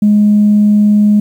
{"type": "tone", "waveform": "sine", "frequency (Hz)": 208.6, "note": "G#3", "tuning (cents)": 8, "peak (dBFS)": -4, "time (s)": [0.02, 1.2], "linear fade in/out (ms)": 5, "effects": ["tanh soft clip ceiling -1 dBFS", "7-bit"]}